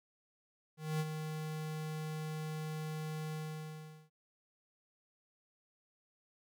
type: tone with ADSR envelope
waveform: square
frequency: 155.56 Hz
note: D#3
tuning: in tune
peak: -32 dBFS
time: 0.77-4.1 s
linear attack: 230 ms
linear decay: 41 ms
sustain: -7 dB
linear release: 760 ms
effects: none